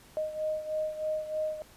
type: beating tone pair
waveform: sine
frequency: 619 / 622.2 Hz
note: D#5 / D#5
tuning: -9 / 0 cents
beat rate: 3.2 Hz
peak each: -31 / -36 dBFS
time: 0.17-1.62 s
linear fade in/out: 0 ms
effects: pink hiss -56 dBFS RMS until 1.76 s + resampled to 32000 Hz